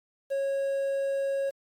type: tone with quantisation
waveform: triangle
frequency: 549 Hz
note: C#5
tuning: 17 cents flat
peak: -24 dBFS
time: 0.3-1.51 s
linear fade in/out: 20 ms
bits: 9
effects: AAC 64 kbps